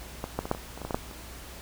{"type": "clicks", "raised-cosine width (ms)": 1, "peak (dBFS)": [-17, -13, -20, -10, -22, -27, -23, -20, -17, -11, -30], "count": 11, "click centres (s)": [0.241, 0.39, 0.455, 0.514, 0.549, 0.776, 0.817, 0.85, 0.908, 0.945, 1.112], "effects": ["added 60 Hz sine -45 dBFS peak until 1.61 s", "pink hiss -45 dBFS RMS until 1.61 s"]}